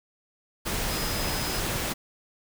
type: tone in noise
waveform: sine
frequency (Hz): 5050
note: D#8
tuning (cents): +25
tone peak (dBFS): -36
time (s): 0.89-1.61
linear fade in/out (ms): 20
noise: pink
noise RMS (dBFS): -29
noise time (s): 0.65-1.94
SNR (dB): -10
effects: none